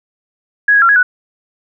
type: tone with pitch steps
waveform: sine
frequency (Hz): 1666 / 1654 / 1371 / 1663 / 1480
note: G#6 / G#6 / F6 / G#6 / F#6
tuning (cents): +5 / -8 / -32 / +2 / 0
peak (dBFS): -6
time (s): 0.68-1.03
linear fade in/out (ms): 5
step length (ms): 70
effects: none